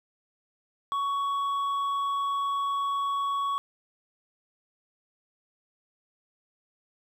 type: tone with hard clipping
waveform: sine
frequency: 1118 Hz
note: C#6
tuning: 14 cents sharp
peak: -27 dBFS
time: 0.92-3.58 s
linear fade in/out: 0 ms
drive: 4 dB
effects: none